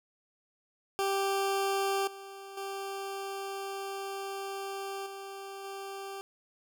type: tone with level steps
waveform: 20% pulse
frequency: 392 Hz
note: G4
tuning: in tune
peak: -23 / -39 / -31 / -36 / -34 dBFS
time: 0.99-6.21 s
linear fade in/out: 0 ms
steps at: 2.07 / 2.57 / 5.06 / 5.64 s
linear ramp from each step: 5 ms
effects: none